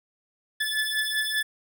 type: beating tone pair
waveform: 25% pulse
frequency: 1731 / 1736.1 Hz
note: A6 / A6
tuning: -29 / -24 cents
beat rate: 5.1 Hz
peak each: -24 dBFS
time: 0.6-1.43 s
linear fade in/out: 10 ms
effects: none